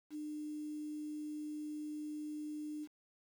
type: tone with quantisation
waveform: sine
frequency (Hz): 301.5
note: D4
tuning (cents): +46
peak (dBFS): -40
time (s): 0.1-2.88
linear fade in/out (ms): 50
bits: 10
effects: none